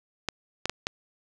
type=clicks; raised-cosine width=0.2 ms; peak=-10 dBFS; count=4; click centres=0.287 / 0.656 / 0.696 / 0.869 s; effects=none